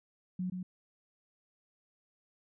sine tone with echo, 182.8 Hz, F#3, 21 cents flat, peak -32 dBFS, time 0.39-0.5 s, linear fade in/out 5 ms, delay 130 ms, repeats 1, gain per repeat -4 dB, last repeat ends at 0.63 s, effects none

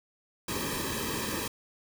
pink noise with comb filter, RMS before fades -33 dBFS, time 0.48-1.48 s, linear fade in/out 5 ms, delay 1.4 ms, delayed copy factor -0.9, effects none

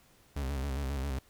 40% pulse tone with vibrato, 68.3 Hz, C#2, 25 cents flat, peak -31 dBFS, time 0.36-1.19 s, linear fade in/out 5 ms, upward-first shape square, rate 7.4 Hz, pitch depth 71 cents each way, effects pink hiss -63 dBFS RMS until 1.29 s

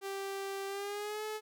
sawtooth tone with pitch glide, 392 to 430 Hz, G4 to A4, 0 to -40 cents, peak -33 dBFS, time 0.01-1.41 s, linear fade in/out 50 ms, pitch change +160 cents, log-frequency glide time 0.67-1.24 s, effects none

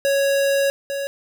square tone pair in turn, 554.4 / 556.4 Hz, C#5 / C#5, 0 / +6 cents, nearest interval unison, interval 6 cents, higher second, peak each -17 / -24 dBFS, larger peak first, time 0.05-0.7 / 0.9-1.07 s, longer first, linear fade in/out 0 ms, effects none

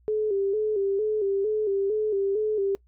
sine tone with vibrato, 411 Hz, G#4, 18 cents flat, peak -22 dBFS, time 0.08-2.75 s, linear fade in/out 0 ms, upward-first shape square, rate 2.2 Hz, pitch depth 74 cents each way, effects noise-tail reverb RT60 0.1 s tail -23 dB re dry + added 60 Hz sine -57 dBFS peak until 2.87 s

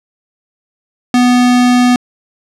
square tone, 246.9 Hz, B3, in tune, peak -7 dBFS, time 1.14-1.96 s, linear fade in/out 2 ms, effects low-pass 8000 Hz 12 dB/octave

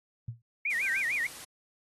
sine tone with exponential decay, 116.54 Hz, A#2, in tune, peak -30 dBFS, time 0.28-0.42 s, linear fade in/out 5 ms, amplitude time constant 29 ms
sine tone with vibrato, 2127 Hz, C7, 28 cents sharp, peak -27 dBFS, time 0.65-1.27 s, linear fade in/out 5 ms, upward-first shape sine, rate 6.6 Hz, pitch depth 260 cents each way
white noise, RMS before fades -45 dBFS, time 0.7-1.45 s, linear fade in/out 10 ms
sine tone, 1568 Hz, G6, in tune, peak -33 dBFS, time 0.82-1.03 s, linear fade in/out 50 ms
effects AAC 32 kbps

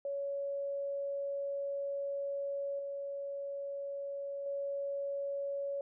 sine tone with level steps, 560 Hz, C#5, 18 cents sharp, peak -34 / -37 / -34 dBFS, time 0.05-5.81 s, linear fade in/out 2 ms, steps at 2.79 / 4.46 s, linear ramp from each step 2 ms, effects none

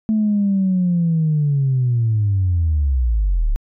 sine linear sweep, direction down, 220 to 32.7 Hz, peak -13 dBFS, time 0.09-3.56 s, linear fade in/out 0 ms, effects tanh soft clip ceiling -10 dBFS

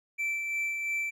triangle tone with tremolo, 2332 Hz, D7, 13 cents flat, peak -26 dBFS, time 0.18-1.11 s, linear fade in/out 20 ms, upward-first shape sine, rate 2.9 Hz, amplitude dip 35%, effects none

